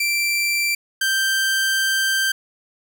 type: tone pair in turn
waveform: sawtooth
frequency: 2349 / 1567.8 Hz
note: D7 / G6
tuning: 0 / 0 cents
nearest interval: perfect fifth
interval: 700 cents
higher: first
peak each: -15 / -14 dBFS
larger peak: second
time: 0-0.75 / 1.01-2.32 s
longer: second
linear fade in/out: 5 ms
effects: none